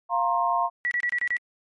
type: chord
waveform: sine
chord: F suspended fourth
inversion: none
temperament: equal with one note detuned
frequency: 698.5 / 932.3 / 1062.3 Hz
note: F5 / Bb5 / C6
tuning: 0 / 0 / +26 cents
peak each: -25 dBFS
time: 0.09-0.7 s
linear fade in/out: 50 ms
type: tone bursts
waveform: sine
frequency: 1940 Hz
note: B6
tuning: 31 cents flat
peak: -22 dBFS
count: 6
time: 0.85-1.367 s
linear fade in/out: 0 ms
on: 62 ms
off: 29 ms
effects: MP3 48 kbps